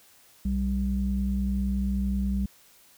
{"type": "tone pair together", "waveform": "sine", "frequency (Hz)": [61.86, 196], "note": ["B1", "G3"], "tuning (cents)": [3, 0], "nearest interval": "octave + minor sixth", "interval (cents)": 1997, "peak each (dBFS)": -26, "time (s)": [0.45, 2.46], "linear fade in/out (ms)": 5, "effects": ["tanh soft clip ceiling -16 dBFS", "white hiss -57 dBFS RMS until 2.97 s"]}